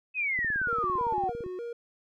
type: exponential sweep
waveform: sine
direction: down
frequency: 2584 to 704 Hz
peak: -26 dBFS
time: 0.14-1.33 s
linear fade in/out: 50 ms
type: click train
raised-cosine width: 3 ms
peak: -29 dBFS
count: 20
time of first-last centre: 0.39-1.463 s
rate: 17.7 Hz
type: tone with vibrato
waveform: triangle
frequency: 415.3 Hz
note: G#4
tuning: in tune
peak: -32 dBFS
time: 0.68-1.73 s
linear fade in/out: 5 ms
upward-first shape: square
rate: 3.3 Hz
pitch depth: 220 cents each way
effects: none